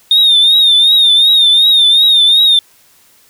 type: tone with vibrato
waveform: sine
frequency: 3662 Hz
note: A#7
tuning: 32 cents flat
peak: -3 dBFS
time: 0.11-2.59 s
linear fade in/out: 2 ms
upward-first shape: triangle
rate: 2.7 Hz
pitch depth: 91 cents each way
effects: tanh soft clip ceiling -3 dBFS + white hiss -48 dBFS RMS until 3.29 s